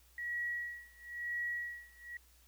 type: tone with tremolo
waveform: sine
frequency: 1919 Hz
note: A#6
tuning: 50 cents sharp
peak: -34 dBFS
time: 0.18-2.17 s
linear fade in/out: 2 ms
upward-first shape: sine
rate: 1 Hz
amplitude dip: 95%
effects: added 60 Hz sine -64 dBFS peak until 2.47 s + white hiss -67 dBFS RMS until 2.47 s